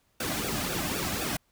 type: noise with flanger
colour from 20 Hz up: pink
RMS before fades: -31 dBFS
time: 0.2-1.37 s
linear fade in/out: 5 ms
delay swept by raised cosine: 0.96 to 2.26 ms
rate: 3.9 Hz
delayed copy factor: -0.75
effects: pink hiss -70 dBFS RMS until 1.51 s